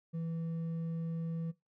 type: tone with hard clipping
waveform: sine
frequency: 164.81 Hz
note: E3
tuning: in tune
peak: -36 dBFS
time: 0.13-1.52 s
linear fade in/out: 20 ms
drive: 4 dB
effects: noise-tail reverb RT60 0.2 s tail -19 dB re dry